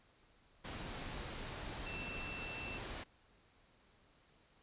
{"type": "tone in noise", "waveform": "sine", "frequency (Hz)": 2679, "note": "E7", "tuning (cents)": 27, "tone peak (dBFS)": -45, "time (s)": [1.86, 2.78], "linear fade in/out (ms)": 10, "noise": "pink", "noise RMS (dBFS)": -45, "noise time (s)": [0.64, 3.04], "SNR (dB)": -3, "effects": ["pink hiss -69 dBFS RMS until 4.62 s", "resampled to 8000 Hz"]}